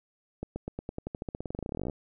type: accelerating click train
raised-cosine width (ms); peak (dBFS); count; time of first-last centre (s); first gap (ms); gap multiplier
2; -21; 29; 0.43-1.898; 130; 0.92
effects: none